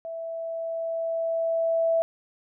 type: tone with level ramp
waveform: sine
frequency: 659.3 Hz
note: E5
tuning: in tune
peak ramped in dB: -32 to -19 dBFS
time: 0.05-2.02 s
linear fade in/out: 0 ms
effects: none